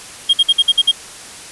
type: tone bursts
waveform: triangle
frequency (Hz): 3238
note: G#7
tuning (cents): -45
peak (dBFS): -6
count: 7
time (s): 0.29-0.916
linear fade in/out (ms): 10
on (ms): 44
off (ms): 53
effects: white hiss -34 dBFS RMS until 1.51 s + resampled to 24000 Hz